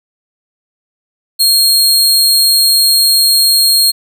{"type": "tone", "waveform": "sawtooth", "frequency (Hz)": 4249, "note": "C8", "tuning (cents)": 26, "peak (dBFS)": -4, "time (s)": [1.39, 3.92], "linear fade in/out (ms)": 20, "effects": []}